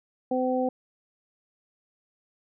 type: harmonic tone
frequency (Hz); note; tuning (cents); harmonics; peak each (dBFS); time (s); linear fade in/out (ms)
255.4; C4; -42; 1 / 2 / 3; -27 / -26 / -30; 0.31-0.69; 5
effects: none

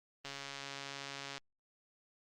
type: click train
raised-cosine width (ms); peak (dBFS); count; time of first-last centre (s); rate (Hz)
0.2; -26; 158; 0.25-1.379; 139
effects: Opus 32 kbps

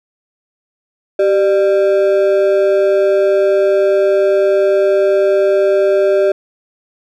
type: ring-modulated tone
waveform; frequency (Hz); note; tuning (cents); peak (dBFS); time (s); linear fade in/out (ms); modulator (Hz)
triangle; 493.7; B4; -1; -4; 1.19-6.32; 5; 105
effects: none

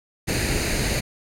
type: noise with comb filter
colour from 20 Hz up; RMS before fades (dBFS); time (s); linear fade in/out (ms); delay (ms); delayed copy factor
pink; -23; 0.27-1.01; 20; 0.45; +0.6
effects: low-pass 11000 Hz 12 dB/octave

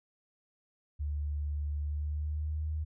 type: tone with pitch glide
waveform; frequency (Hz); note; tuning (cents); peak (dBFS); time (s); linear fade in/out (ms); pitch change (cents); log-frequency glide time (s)
sine; 73.5 to 77.33; D2 to D#2; +2 to -10; -31; 0.99-2.85; 20; +88; 1.8-2.69
effects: none

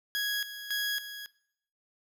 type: tone with tremolo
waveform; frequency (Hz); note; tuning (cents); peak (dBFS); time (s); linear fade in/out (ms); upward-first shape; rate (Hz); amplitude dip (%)
20% pulse; 1661.2; G#6; 0; -24; 0.15-1.26; 0; square; 1.8; 70
effects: noise-tail reverb RT60 0.7 s tail -20 dB re dry

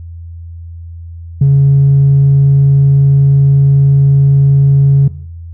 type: tone with tanh clipping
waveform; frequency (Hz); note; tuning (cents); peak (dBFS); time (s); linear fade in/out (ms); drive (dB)
triangle; 138.59; C#3; 0; -4; 1.41-5.08; 5; 5
effects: noise-tail reverb RT60 0.7 s tail -18 dB re dry + added 84 Hz sine -25 dBFS peak until 5.53 s

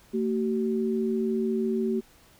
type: tone pair together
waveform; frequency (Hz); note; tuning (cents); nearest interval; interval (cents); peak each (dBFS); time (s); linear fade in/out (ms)
sine; 225.9 / 380; A3 / F#4; +46 / +46; major sixth; 900; -26 / -27; 0.13-2.01; 20
effects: pink hiss -57 dBFS RMS until 2.39 s

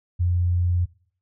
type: tone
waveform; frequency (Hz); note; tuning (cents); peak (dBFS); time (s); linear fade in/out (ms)
sine; 88.2; F2; +18; -18; 0.19-0.86; 20
effects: noise-tail reverb RT60 0.5 s tail -20 dB re dry

